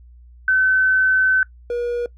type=tone pair in turn; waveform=sine / triangle; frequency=1524 / 480 Hz; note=G6 / B4; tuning=-49 / -49 cents; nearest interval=octave + minor sixth; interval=2000 cents; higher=first; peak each=-13 / -18 dBFS; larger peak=first; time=0.48-1.43 / 1.7-2.06 s; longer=first; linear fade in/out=2 ms; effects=noise-tail reverb RT60 0.1 s tail -20 dB re dry + added 60 Hz sine -42 dBFS peak until 2.17 s